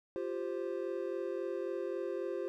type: chord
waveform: triangle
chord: F suspended second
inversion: none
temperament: just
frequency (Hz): 349.2 / 392.9 / 523.8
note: F4 / G4 / C5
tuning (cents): 0 / +4 / +2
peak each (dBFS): -37 / -37 / -38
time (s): 0.16-2.48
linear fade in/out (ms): 0
effects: none